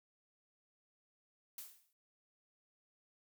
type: noise with exponential decay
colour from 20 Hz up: blue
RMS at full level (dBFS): -45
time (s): 1.58-1.93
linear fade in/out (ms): 2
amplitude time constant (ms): 76
effects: none